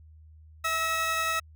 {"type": "tone cluster", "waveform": "30% pulse", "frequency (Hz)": [655, 1299, 1904], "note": ["E5", "E6", "A#6"], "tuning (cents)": [-11, -26, 36], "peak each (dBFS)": [-34, -25, -29], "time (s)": [0.64, 1.4], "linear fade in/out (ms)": 10, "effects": ["added 78 Hz sine -49 dBFS peak until 1.55 s"]}